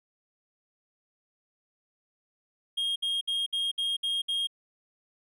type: tone bursts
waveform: triangle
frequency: 3243 Hz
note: G#7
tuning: 42 cents flat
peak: -25 dBFS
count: 7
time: 2.77-4.472 s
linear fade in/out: 10 ms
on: 190 ms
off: 62 ms
effects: none